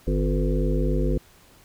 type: harmonic tone with a mistuned harmonic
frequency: 50.3 Hz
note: G1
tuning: 45 cents sharp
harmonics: 1 / 3 / 5 / 7 / 9 / 10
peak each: -22 / -27 / -29 / -30 / -32 / -32 dBFS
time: 0.07-1.18 s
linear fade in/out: 5 ms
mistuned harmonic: 9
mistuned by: -52 cents
effects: pink hiss -54 dBFS RMS until 1.64 s